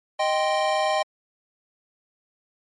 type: chord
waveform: square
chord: C minor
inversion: first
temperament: equal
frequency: 622.3 / 784 / 1046.5 Hz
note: Eb5 / G5 / C6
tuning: 0 / 0 / 0 cents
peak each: -24 / -25 / -29 dBFS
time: 0.19-1.03 s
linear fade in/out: 10 ms
effects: low-pass 6000 Hz 12 dB/octave + MP3 48 kbps

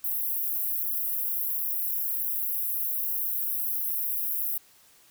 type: high-pass noise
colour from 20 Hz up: pink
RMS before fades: -29 dBFS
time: 0.04-4.58 s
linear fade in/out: 5 ms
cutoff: 12000 Hz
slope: 48 dB/octave
effects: white hiss -58 dBFS RMS until 5.1 s

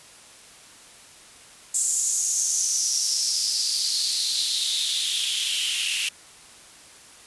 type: noise with high-pass filter sweep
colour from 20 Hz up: white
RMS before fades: -24 dBFS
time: 1.74-6.09 s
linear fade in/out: 5 ms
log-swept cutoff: 7500 to 2700 Hz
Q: 6
effects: white hiss -48 dBFS RMS until 7.26 s + resampled to 24000 Hz

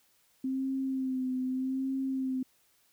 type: tone with vibrato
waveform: sine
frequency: 261.6 Hz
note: C4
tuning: in tune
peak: -29 dBFS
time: 0.44-2.43 s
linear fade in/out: 5 ms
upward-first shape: sine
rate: 0.82 Hz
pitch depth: 36 cents each way
effects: white hiss -68 dBFS RMS until 2.92 s

